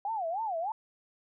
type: tone with vibrato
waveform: sine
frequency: 768 Hz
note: G5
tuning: 36 cents flat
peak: -30 dBFS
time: 0.05-0.72 s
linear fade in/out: 2 ms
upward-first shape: sine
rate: 3.3 Hz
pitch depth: 290 cents each way
effects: none